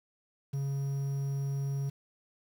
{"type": "tone with quantisation", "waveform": "triangle", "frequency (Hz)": 138.59, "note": "C#3", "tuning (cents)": 0, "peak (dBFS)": -28, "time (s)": [0.53, 1.9], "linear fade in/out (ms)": 10, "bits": 9, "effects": []}